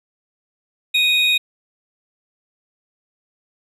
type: tone pair together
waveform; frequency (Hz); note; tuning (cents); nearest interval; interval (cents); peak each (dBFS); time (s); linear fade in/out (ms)
triangle; 2489 / 3757; D#7 / A#7; 0 / +13; perfect fifth; 713; -15; 0.94-1.38; 10
effects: none